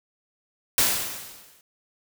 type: noise with exponential decay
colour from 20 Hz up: white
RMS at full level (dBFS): -18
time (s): 0.78-1.61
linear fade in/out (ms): 1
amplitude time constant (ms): 180
effects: none